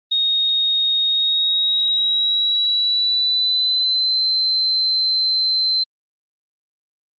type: tone with pitch glide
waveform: sine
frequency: 3729 to 4090 Hz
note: A#7 to C8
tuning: 0 to -40 cents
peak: -15 dBFS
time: 0.11-5.84 s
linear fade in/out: 10 ms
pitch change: +160 cents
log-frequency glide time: 1.07-4.23 s
effects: Opus 32 kbps